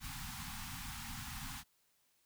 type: band-stop noise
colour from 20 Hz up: pink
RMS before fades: -45 dBFS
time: 0-1.64 s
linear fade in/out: 50 ms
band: 270 to 760 Hz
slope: 96 dB/octave
effects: white hiss -75 dBFS RMS until 2.25 s